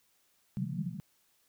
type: band-pass noise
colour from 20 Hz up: white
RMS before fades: -36 dBFS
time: 0.57-1 s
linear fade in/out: 0 ms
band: 130 to 210 Hz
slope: 96 dB/octave
effects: white hiss -71 dBFS RMS until 1.48 s